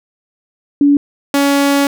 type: tone pair in turn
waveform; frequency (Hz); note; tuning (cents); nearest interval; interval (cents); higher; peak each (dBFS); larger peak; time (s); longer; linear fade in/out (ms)
sine / sawtooth; 285.8 / 281.1; D4 / C#4; -47 / +24; unison; 29; first; -6; neither; 0.81-0.97 / 1.34-1.87; second; 2
effects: none